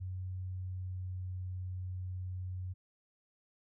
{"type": "tone with pitch glide", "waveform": "sine", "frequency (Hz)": [92.5, 91.86], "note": ["F#2", "F#2"], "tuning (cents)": [0, -12], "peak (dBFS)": -37, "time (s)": [0, 2.74], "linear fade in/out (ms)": 20, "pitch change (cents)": -12, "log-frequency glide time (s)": [0.36, 1.37], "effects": []}